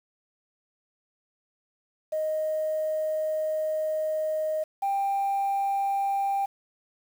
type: tone pair in turn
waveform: sine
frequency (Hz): 622.3 / 791.3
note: D#5 / G5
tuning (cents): 0 / +16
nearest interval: major third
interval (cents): 416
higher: second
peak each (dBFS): -24 / -22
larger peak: second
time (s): 2.12-4.64 / 4.82-6.46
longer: first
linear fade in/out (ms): 10
effects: tanh soft clip ceiling -21 dBFS + 8-bit